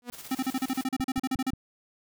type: tone with exponential growth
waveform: sawtooth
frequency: 243.3 Hz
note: B3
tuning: 26 cents flat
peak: -27 dBFS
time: 0.02-0.1 s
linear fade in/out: 0 ms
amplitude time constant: 17 ms
type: noise with tremolo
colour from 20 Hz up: white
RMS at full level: -42 dBFS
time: 0.12-0.84 s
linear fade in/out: 20 ms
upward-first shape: square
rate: 16 Hz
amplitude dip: 50%
type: tone bursts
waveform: square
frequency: 261.6 Hz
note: C4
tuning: in tune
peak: -26 dBFS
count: 16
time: 0.31-1.505 s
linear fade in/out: 5 ms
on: 40 ms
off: 37 ms
type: click train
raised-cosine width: 5 ms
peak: -24 dBFS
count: 4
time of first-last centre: 1-1.535 s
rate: 5.61 Hz
effects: none